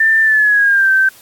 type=tone with pitch glide; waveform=sine; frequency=1784 to 1553.1 Hz; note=A6 to G6; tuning=+23 to -17 cents; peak=-8 dBFS; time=0-1.09 s; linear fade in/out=5 ms; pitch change=-240 cents; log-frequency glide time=0.22-0.91 s; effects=white hiss -43 dBFS RMS until 1.21 s + AAC 64 kbps